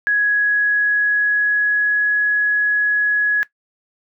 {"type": "tone with pitch glide", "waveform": "sine", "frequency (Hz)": [1670, 1680.6], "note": ["G#6", "G#6"], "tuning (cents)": [9, 20], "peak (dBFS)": -13, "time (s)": [0.07, 3.43], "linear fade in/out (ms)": 0, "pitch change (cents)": 11, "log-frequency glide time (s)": [0.27, 2.16], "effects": ["noise-tail reverb RT60 0.1 s tail -18 dB re dry"]}